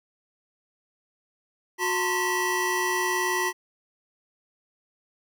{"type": "tone cluster", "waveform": "square", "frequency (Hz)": [365.4, 898, 1037, 1945], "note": ["F#4", "A5", "C6", "B6"], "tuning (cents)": [-22, 35, -16, -27], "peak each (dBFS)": [-30, -31, -32, -28], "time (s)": [1.78, 3.53], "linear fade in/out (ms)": 50, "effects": []}